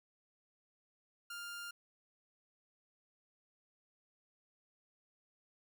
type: tone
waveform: sawtooth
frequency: 1400 Hz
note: F6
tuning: 4 cents sharp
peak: -40 dBFS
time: 1.3-1.71 s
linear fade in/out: 5 ms
effects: none